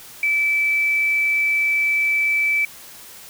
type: tone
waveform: sine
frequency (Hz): 2314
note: D7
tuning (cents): -26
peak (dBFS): -16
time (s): 0.23-2.65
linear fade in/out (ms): 2
effects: white hiss -41 dBFS RMS until 3.29 s